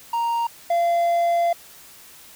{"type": "tone pair in turn", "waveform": "triangle", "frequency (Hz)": [932.3, 686.2], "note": ["A#5", "F5"], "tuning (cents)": [0, -31], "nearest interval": "perfect fourth", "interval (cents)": 531, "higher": "first", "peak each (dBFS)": [-18, -15], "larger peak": "second", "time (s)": [[0.13, 0.47], [0.7, 1.53]], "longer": "second", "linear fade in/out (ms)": 5, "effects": ["white hiss -46 dBFS RMS until 2.35 s"]}